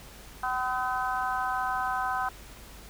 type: harmonic tone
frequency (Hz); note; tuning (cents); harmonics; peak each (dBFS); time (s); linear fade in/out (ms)
253.9; B3; +48; 3 / 4 / 5 / 6; -31 / -32 / -33 / -34; 0.43-2.29; 5
effects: added 50 Hz sine -49 dBFS peak until 2.89 s + pink hiss -49 dBFS RMS until 2.89 s